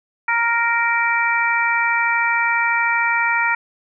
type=harmonic tone; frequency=466.2 Hz; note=A#4; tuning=in tune; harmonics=2 / 3 / 4 / 5; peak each=-21 / -21 / -21 / -21 dBFS; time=0.28-3.55 s; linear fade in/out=5 ms; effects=none